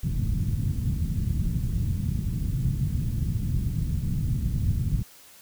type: low-pass noise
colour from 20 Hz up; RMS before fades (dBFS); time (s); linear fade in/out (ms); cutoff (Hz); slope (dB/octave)
white; -26; 0.03-5.03; 5; 160; 24
effects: white hiss -51 dBFS RMS until 5.41 s